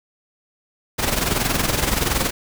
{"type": "noise with amplitude modulation", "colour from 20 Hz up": "pink", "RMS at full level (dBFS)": -18, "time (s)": [0.98, 2.31], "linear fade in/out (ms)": 20, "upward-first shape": "sine", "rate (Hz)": 21.3, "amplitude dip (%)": 65, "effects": []}